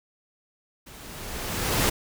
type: noise with level ramp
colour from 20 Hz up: pink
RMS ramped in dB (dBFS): -46 to -21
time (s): 0.86-1.9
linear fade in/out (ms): 10
effects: none